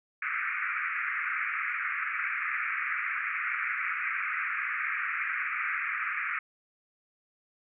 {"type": "band-pass noise", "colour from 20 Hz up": "white", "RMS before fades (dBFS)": -32, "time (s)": [0.22, 6.39], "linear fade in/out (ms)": 5, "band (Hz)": [1200, 2400], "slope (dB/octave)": 96, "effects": []}